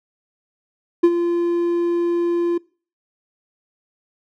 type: tone with ADSR envelope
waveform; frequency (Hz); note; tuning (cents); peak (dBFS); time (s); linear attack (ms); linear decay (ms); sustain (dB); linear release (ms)
triangle; 344.5; F4; -24; -5; 1.03-2.58; 11; 54; -10; 7
effects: noise-tail reverb RT60 0.4 s tail -23 dB re dry